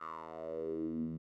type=tone with band-pass filter sweep; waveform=10% pulse; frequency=80.7 Hz; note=E2; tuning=36 cents flat; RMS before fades=-40 dBFS; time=0-1.18 s; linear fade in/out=20 ms; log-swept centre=1300 to 180 Hz; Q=6.5; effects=none